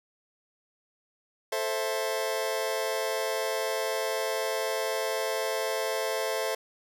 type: chord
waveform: sawtooth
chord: A minor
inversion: none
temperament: just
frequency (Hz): 440 / 528 / 660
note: A4 / C5 / E5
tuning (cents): 0 / +16 / +2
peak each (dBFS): -28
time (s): 1.52-6.55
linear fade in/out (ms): 5
effects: none